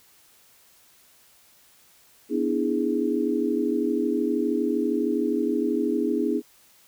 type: chord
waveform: sine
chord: E dominant seventh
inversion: second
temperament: equal with one note detuned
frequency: 246.9 / 293.7 / 326.4 / 415.3 Hz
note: B3 / D4 / E4 / G#4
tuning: 0 / 0 / -17 / 0 cents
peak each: -27 dBFS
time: 2.29-6.42 s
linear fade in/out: 50 ms
effects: white hiss -57 dBFS RMS until 6.87 s